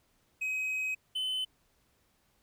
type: tone pair in turn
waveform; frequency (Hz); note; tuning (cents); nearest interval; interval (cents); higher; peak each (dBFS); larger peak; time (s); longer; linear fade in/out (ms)
triangle; 2532 / 3040; D#7 / F#7; +30 / +46; minor third; 316; second; -29 / -29; neither; 0.41-0.95 / 1.15-1.45; first; 10
effects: pink hiss -71 dBFS RMS until 2.42 s